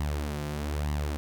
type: tone with flanger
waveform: sawtooth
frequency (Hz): 73.8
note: D2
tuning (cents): +9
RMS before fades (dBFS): -31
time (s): 0-1.17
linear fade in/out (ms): 0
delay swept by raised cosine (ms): 1 to 5.9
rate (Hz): 1.1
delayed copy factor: +0.6
effects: none